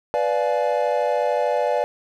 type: chord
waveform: triangle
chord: B diminished seventh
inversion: none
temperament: equal with one note detuned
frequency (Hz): 493.9 / 587.3 / 698.5 / 850.5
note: B4 / D5 / F5 / Ab5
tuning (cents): 0 / 0 / 0 / +41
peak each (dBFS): -22 / -20 / -24 / -24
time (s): 0.14-1.84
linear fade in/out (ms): 0
effects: none